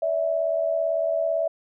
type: tone pair together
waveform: sine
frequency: 576.1 / 654 Hz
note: D5 / E5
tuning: -33 / -14 cents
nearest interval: major second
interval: 219 cents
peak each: -27 / -22 dBFS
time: 0.02-1.48 s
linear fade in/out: 5 ms
effects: none